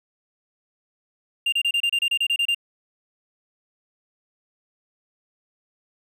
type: tone bursts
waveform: triangle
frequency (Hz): 2794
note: F7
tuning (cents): 0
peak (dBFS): -17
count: 12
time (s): 1.46-2.547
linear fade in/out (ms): 5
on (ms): 64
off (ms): 29
effects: none